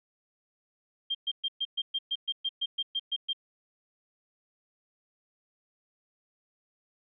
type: tone bursts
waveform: sine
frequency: 3187 Hz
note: G7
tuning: 28 cents sharp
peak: -27 dBFS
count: 14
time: 1.1-3.332 s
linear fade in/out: 10 ms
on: 48 ms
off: 120 ms
effects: none